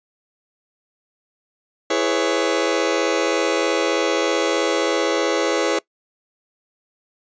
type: chord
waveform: sawtooth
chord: C# minor seventh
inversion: first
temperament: just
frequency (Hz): 332.6 / 415.8 / 498.9 / 554.4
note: E4 / G#4 / B4 / C#5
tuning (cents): +16 / +2 / +17 / 0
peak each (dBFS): -19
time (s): 1.9-5.79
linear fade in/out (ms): 5
effects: noise-tail reverb RT60 0.1 s tail -22 dB re dry + resampled to 16000 Hz